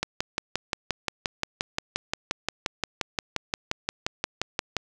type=click train; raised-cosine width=0.2 ms; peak=-8 dBFS; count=28; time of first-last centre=0.03-4.767 s; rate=5.7 Hz; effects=none